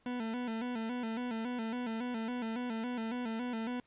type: tone with vibrato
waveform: 40% pulse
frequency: 235.1 Hz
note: A#3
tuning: 15 cents sharp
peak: -34 dBFS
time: 0.06-3.8 s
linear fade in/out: 2 ms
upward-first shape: square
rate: 3.6 Hz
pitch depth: 85 cents each way
effects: pink hiss -70 dBFS RMS until 3.86 s + resampled to 8000 Hz